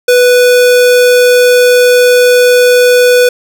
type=tone; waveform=square; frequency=493.9 Hz; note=B4; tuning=in tune; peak=-4 dBFS; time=0.08-3.29 s; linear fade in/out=5 ms; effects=none